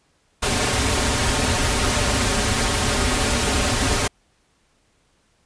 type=noise with comb filter; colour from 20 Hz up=pink; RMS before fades=-20 dBFS; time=0.42-4.08 s; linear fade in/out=10 ms; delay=6 ms; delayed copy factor=-0.65; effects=pink hiss -63 dBFS RMS until 5.45 s + resampled to 22050 Hz